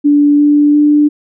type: tone with pitch steps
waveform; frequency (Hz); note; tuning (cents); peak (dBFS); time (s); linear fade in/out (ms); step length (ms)
sine; 290.7 / 293.2 / 295.8; D4 / D4 / D4; -18 / -3 / +13; -5; 0.04-1.09; 20; 350
effects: none